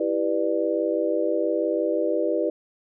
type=chord; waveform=sine; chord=E minor seventh; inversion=none; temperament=just; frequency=329.6 / 395.6 / 494.4 / 593.3 Hz; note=E4 / G4 / B4 / D5; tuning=0 / +16 / +2 / +18 cents; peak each=-26 / -28 / -26 / -26 dBFS; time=0-2.5 s; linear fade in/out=5 ms; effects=none